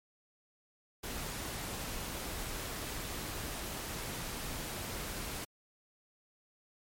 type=noise; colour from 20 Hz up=pink; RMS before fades=-40 dBFS; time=1.03-5.45 s; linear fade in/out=10 ms; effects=MP3 64 kbps